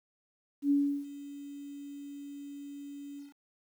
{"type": "tone with ADSR envelope", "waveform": "sine", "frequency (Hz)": 284.1, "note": "C#4", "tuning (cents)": 43, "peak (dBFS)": -22, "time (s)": [0.62, 3.34], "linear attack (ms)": 86, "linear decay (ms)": 340, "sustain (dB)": -19, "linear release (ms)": 150, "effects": ["10-bit"]}